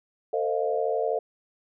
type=chord; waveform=sine; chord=F dominant seventh; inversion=first; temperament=equal with one note detuned; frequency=451.1 / 523.3 / 622.3 / 698.5 Hz; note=A4 / C5 / Eb5 / F5; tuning=+43 / 0 / 0 / 0 cents; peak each=-27 / -30 / -30 / -30 dBFS; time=0.33-1.19 s; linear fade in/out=5 ms; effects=none